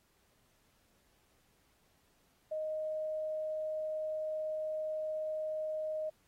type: tone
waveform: sine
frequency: 622 Hz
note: D#5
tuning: 1 cent flat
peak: -34 dBFS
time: 2.51-6.1 s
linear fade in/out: 10 ms
effects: pink hiss -72 dBFS RMS until 6.27 s + AAC 48 kbps